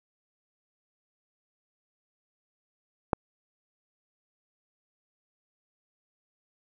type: click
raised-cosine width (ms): 1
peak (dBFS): -8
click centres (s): 3.132
effects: none